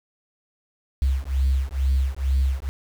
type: beating tone pair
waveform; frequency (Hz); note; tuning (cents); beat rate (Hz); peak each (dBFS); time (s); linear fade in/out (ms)
sine; 65.8 / 68; C2 / C#2; +10 / -33; 2.2; -21; 1.02-2.69; 0
effects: tanh soft clip ceiling -13 dBFS + 7-bit